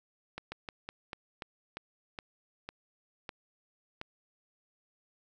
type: slowing click train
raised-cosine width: 0.3 ms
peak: -23 dBFS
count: 11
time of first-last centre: 0.38-4.014 s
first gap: 140 ms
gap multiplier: 1.2
effects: none